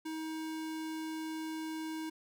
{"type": "tone", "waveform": "square", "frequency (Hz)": 317, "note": "D#4", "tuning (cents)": 32, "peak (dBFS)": -38, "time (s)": [0.05, 2.1], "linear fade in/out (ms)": 10, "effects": []}